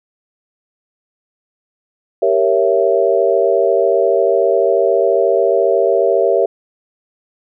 sine chord, G diminished seventh, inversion none, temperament equal with one note detuned, 392 / 466.2 / 554.4 / 666.5 Hz, G4 / Bb4 / Db5 / Fb5, 0 / 0 / 0 / +19 cents, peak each -16 dBFS, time 2.22-6.46 s, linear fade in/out 5 ms, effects none

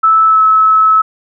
sine tone with pitch glide, 1311 to 1296.7 Hz, E6 to E6, -10 to -29 cents, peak -5 dBFS, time 0.03-1.02 s, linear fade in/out 10 ms, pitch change -19 cents, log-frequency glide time 0.26-0.4 s, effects none

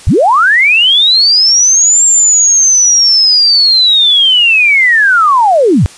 sine linear two-way sweep, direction up then down, 44.41 to 7459 to 65 Hz, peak -4 dBFS, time 0.07-5.86 s, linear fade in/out 0 ms, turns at 2.04 s, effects white hiss -34 dBFS RMS until 5.97 s + resampled to 22050 Hz

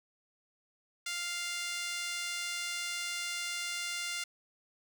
5% pulse tone with high-pass filter, 698.5 Hz, F5, in tune, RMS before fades -37 dBFS, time 1.06-4.24 s, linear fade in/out 5 ms, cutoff 1700 Hz, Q 1.9, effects none

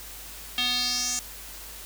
square tone with band-pass filter sweep, 246.9 Hz, B3, in tune, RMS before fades -27 dBFS, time 0.58-1.19 s, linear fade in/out 0 ms, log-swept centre 3300 to 7000 Hz, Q 4.4, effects added 50 Hz sine -47 dBFS peak until 1.85 s + white hiss -42 dBFS RMS until 1.85 s

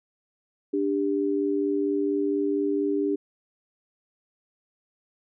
sine tone pair together, 293.7 / 398 Hz, D4 / G4, 0 / +26 cents, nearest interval perfect fourth, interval 526 cents, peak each -25 / -25 dBFS, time 0.73-3.16 s, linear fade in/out 10 ms, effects none

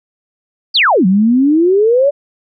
sine exponential two-way sweep, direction down then up, 4978 to 180 to 587 Hz, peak -7 dBFS, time 0.74-2.11 s, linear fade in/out 20 ms, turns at 1.06 s, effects none

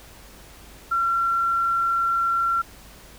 sine tone, 1364 Hz, F6, 41 cents flat, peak -19 dBFS, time 0.91-2.62 s, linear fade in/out 10 ms, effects added 50 Hz sine -49 dBFS peak until 3.18 s + pink hiss -47 dBFS RMS until 3.18 s

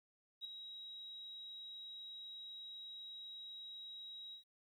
sine tone with ADSR envelope, 3832 Hz, A#7, 47 cents sharp, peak -39 dBFS, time 0.41-4.44 s, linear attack 39 ms, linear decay 4 ms, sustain -9 dB, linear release 110 ms, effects tanh soft clip ceiling -37 dBFS + 13-bit

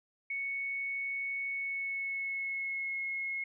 sine tone with pitch glide, 2217 to 2169 Hz, C#7 to C#7, 0 to -38 cents, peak -33 dBFS, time 0.3-3.44 s, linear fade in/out 5 ms, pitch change -38 cents, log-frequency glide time 1.5-3.01 s, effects none

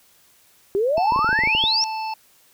sine exponential sweep, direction up, 379.3 to 5660 Hz, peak -17 dBFS, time 0.75-1.84 s, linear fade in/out 0 ms
harmonic tone, 880 Hz, A5, in tune, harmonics 1 / 3 / 5 / 6, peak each -25 / -35 / -39 / -41 dBFS, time 0.97-2.14 s, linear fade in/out 5 ms
clicks, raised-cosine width 2 ms, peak -17 dBFS, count 12, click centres 0.98 / 1.122 / 1.161 / 1.191 / 1.245 / 1.291 / 1.329 / 1.39 / 1.437 / 1.474 / 1.55 / 1.639 s
effects white hiss -56 dBFS RMS until 2.53 s

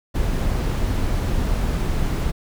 brown noise, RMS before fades -21 dBFS, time 0.14-2.32 s, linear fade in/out 20 ms, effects none

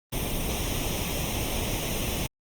pink noise with comb filter, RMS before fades -29 dBFS, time 0.12-2.27 s, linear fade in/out 10 ms, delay 0.33 ms, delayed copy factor +0.7, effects Opus 32 kbps

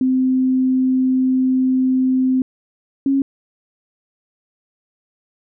sine tone pair in turn, 258.8 / 273.2 Hz, C4 / C#4, -19 / -25 cents, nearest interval minor second, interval 94 cents, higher second, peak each -13 dBFS, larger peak neither, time 0.01-2.42 / 3.06-3.22 s, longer first, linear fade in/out 2 ms, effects none

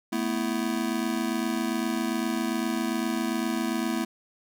square chord, A suspended second, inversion none, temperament just, 220 / 247.5 / 330 Hz, A3 / B3 / E4, 0 / +4 / +2 cents, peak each -31 dBFS, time 0.12-4.05 s, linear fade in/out 10 ms, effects none

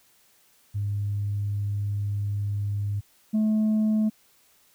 sine tone pair in turn, 101.9 / 215.9 Hz, G#2 / A3, -32 / -33 cents, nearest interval octave + minor second, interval 1299 cents, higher second, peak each -24 / -17 dBFS, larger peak second, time 0.74-3.01 / 3.33-4.1 s, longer first, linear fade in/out 20 ms, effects tanh soft clip ceiling -19 dBFS + white hiss -61 dBFS RMS until 4.74 s

